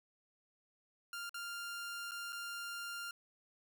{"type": "tone with dropouts", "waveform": "sawtooth", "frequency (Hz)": 1396.9, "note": "F6", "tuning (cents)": 0, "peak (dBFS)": -38, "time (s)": [1.13, 3.11], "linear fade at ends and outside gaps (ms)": 2, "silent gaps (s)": [[1.294, 1.343], [2.111, 2.117], [2.324, 2.328]], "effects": []}